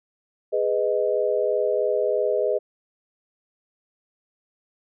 sine chord, G# minor, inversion none, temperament just, 415.3 / 498.4 / 623 Hz, G#4 / B4 / D#5, 0 / +16 / +2 cents, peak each -24 dBFS, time 0.52-2.59 s, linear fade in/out 20 ms, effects none

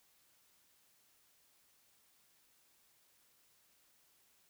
silence, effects white hiss -71 dBFS RMS until 4.49 s

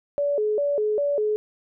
sine tone with vibrato, 493.9 Hz, B4, in tune, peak -20 dBFS, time 0.18-1.36 s, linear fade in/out 0 ms, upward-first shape square, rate 2.5 Hz, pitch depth 260 cents each way, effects none

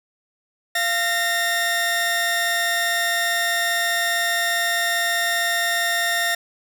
sawtooth tone pair together, 691 / 1835.2 Hz, F5 / A#6, -19 / -28 cents, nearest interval octave + perfect fourth, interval 1691 cents, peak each -21 / -17 dBFS, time 0.75-6.35 s, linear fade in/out 5 ms, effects none

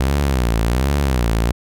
sawtooth tone with vibrato, 63.1 Hz, B1, 38 cents sharp, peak -11 dBFS, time 0-1.52 s, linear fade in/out 5 ms, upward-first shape sine, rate 1.3 Hz, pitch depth 220 cents each way, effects none

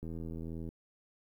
click train, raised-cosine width 3 ms, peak -30 dBFS, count 55, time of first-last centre 0.03-0.689 s, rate 81.9 Hz, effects 11-bit

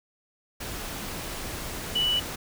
sine tone in noise, 2960 Hz, F#7, in tune, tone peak -22 dBFS, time 1.95-2.2 s, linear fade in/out 10 ms, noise pink, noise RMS -35 dBFS, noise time 0.6-2.36 s, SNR +10 dB, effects none

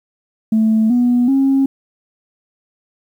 sine tone with pitch steps, 220 / 244.1 / 270.9 Hz, A3 / B3 / C#4, 0 / -20 / -40 cents, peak -9 dBFS, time 0.52-1.66 s, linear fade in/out 5 ms, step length 380 ms, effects tanh soft clip ceiling -7 dBFS + 8-bit

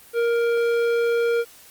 triangle tone with tanh clipping, 468.4 Hz, A#4, 8 cents sharp, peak -20 dBFS, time 0.13-1.45 s, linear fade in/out 50 ms, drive 17 dB, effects white hiss -48 dBFS RMS until 1.7 s + Opus 24 kbps

